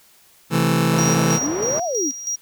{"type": "chord", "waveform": "sawtooth", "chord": "A minor", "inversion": "first", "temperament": "just", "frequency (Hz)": [132, 165, 220], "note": ["C3", "E3", "A3"], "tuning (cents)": [16, 2, 0], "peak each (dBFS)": [-18, -14, -18], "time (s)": [0.5, 1.4], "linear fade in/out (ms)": 50}
{"type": "band-pass noise", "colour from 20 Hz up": "white", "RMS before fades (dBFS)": -29, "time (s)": [0.93, 1.8], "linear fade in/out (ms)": 5, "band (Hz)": [110, 820], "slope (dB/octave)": 12}
{"type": "tone with tremolo", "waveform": "triangle", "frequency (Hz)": 5720, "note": "F8", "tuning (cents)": 41, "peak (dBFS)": -20, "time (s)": [0.98, 2.36], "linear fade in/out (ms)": 10, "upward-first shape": "square", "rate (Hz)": 3.1, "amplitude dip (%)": 65}
{"type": "exponential two-way sweep", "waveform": "sine", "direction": "up then down", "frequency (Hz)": [246.9, 740, 246.9], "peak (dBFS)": -21, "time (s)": [1.4, 2.12], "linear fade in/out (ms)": 50, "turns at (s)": 1.84}
{"effects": ["white hiss -53 dBFS RMS until 2.41 s"]}